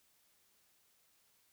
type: silence
effects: white hiss -72 dBFS RMS until 1.52 s